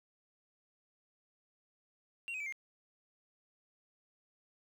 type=tone with pitch steps; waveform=sine; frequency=2753 / 2525 / 2315 / 2123 Hz; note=F7 / D#7 / D7 / C7; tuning=-25 / +25 / -25 / +25 cents; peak=-35 dBFS; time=2.28-2.524 s; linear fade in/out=0 ms; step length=61 ms; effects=tanh soft clip ceiling -37 dBFS + 11-bit